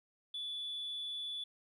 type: tone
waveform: sine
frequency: 3454 Hz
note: A7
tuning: 33 cents flat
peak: -37 dBFS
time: 0.34-1.44 s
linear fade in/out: 5 ms
effects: tanh soft clip ceiling -35 dBFS + 13-bit